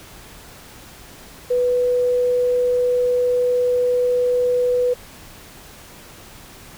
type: tone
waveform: sine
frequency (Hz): 493.9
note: B4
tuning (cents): 0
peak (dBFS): -15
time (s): 1.5-4.94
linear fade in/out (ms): 10
effects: pink hiss -42 dBFS RMS until 6.77 s